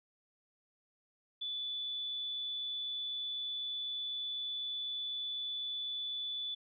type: tone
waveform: sine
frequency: 3472 Hz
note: A7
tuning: 24 cents flat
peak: -36 dBFS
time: 1.41-6.55 s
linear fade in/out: 10 ms
effects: none